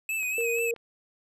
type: tone with vibrato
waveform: square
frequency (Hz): 2568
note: E7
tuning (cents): -46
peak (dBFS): -28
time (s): 0.09-0.71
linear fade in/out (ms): 2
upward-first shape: sine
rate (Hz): 4.2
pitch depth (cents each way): 54
type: click train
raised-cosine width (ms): 0.3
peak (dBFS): -34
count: 4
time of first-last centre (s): 0.23-0.763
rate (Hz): 5.63
type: tone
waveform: sine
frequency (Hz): 466.2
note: A#4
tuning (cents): 0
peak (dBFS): -27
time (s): 0.38-0.74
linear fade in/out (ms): 2
effects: none